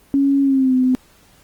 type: tone with pitch glide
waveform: sine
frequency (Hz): 277.2 to 255.7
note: C#4 to C4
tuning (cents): 0 to -40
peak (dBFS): -12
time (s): 0.14-0.95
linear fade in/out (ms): 0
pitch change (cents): -140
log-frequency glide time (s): 0.42-0.75
effects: pink hiss -52 dBFS RMS until 1.43 s + Opus 24 kbps